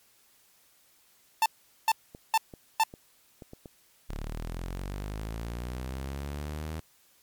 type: tone bursts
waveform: 45% pulse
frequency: 888 Hz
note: A5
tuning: 16 cents sharp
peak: -20 dBFS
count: 4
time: 1.42-2.836 s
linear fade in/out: 2 ms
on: 39 ms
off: 420 ms
type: clicks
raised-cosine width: 2 ms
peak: -30 dBFS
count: 6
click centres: 2.149 / 2.538 / 2.939 / 3.422 / 3.534 / 3.658 s
type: linear sweep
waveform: sawtooth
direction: up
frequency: 34.65 to 79.8 Hz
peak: -30 dBFS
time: 4.09-6.8 s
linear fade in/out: 0 ms
effects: white hiss -63 dBFS RMS until 7.22 s + MP3 96 kbps